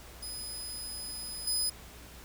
20% pulse tone with level steps, 5010 Hz, D#8, 11 cents sharp, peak -33 / -23 dBFS, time 0.22-1.7 s, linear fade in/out 10 ms, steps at 1.47 s, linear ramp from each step 5 ms, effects added 60 Hz sine -51 dBFS peak until 2.24 s + pink hiss -51 dBFS RMS until 2.24 s

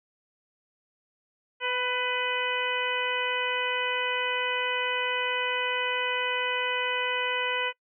harmonic tone with a mistuned harmonic, 499.5 Hz, B4, 20 cents sharp, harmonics 1 / 2 / 3 / 4 / 5 / 6, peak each -33 / -33 / -33 / -33 / -33 / -33 dBFS, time 1.6-7.73 s, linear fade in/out 50 ms, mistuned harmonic 2, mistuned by -15 cents, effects noise-tail reverb RT60 0.1 s tail -23 dB re dry

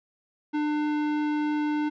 sine tone with tanh clipping, 299.5 Hz, D4, 34 cents sharp, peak -26 dBFS, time 0.53-1.9 s, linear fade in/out 20 ms, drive 17 dB, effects none

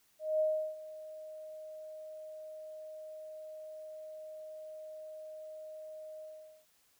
sine tone with ADSR envelope, 622.3 Hz, D#5, in tune, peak -26 dBFS, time 0.19-6.66 s, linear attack 210 ms, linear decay 350 ms, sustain -18 dB, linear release 440 ms, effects white hiss -70 dBFS RMS until 6.99 s

